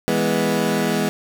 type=chord; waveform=20% pulse; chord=E major; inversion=none; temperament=equal; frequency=164.81 / 207.7 / 246.9 Hz; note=E3 / G#3 / B3; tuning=0 / 0 / 0 cents; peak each=-19 / -16 / -18 dBFS; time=0.08-1.09 s; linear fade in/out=0 ms; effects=none